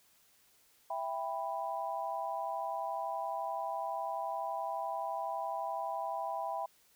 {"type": "chord", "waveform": "sine", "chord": "E minor", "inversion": "none", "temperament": "just", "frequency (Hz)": [659.3, 791.1, 988.9], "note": ["E5", "G5", "B5"], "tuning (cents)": [0, 16, 2], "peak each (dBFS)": [-39, -38, -39], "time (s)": [0.9, 6.66], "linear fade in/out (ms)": 5, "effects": ["white hiss -67 dBFS RMS until 6.95 s"]}